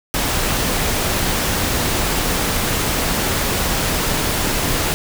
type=noise; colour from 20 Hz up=pink; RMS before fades=-19 dBFS; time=0.14-4.94 s; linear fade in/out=0 ms; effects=none